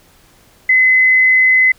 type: tone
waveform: sine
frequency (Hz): 2034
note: C7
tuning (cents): -50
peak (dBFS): -7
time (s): 0.69-1.72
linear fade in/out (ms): 5
effects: pink hiss -49 dBFS RMS until 1.78 s